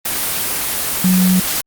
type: tone in noise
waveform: sine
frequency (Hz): 184.2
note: F#3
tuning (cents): -7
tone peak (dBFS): -10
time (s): 1.04-1.4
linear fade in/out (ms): 5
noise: white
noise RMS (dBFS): -19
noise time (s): 0.05-1.61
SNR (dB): +6
effects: Opus 24 kbps